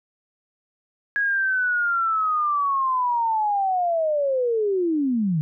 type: linear sweep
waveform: sine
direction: down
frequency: 1661.2 to 145.8 Hz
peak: -19 dBFS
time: 1.16-5.41 s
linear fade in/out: 0 ms
effects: none